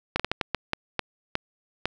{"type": "slowing click train", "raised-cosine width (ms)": 0.3, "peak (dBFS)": -8, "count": 10, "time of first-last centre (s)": [0.16, 1.856], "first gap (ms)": 36, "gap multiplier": 1.39, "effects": []}